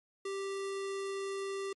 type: tone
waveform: square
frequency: 392 Hz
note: G4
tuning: in tune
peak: -36 dBFS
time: 0.25-1.73 s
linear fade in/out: 5 ms
effects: MP3 48 kbps